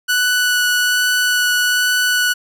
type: tone with vibrato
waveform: sawtooth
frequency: 1480 Hz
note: F#6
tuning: in tune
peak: -10 dBFS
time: 0.08-2.34 s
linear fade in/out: 20 ms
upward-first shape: sine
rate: 1.2 Hz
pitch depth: 8 cents each way
effects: none